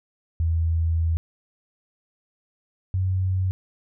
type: tone pair in turn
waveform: sine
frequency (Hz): 82.1 / 93.47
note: E2 / F#2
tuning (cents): -6 / +18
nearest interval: major second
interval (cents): 224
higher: second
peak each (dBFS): -19 / -20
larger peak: first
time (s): 0.4-1.17 / 2.94-3.51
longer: first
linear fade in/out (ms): 0
effects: none